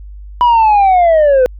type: linear sweep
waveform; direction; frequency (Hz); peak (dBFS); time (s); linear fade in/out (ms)
sine; down; 987.8 to 493.9; -3; 0.41-1.46; 0
effects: tanh soft clip ceiling -5 dBFS + added 50 Hz sine -28 dBFS peak until 1.59 s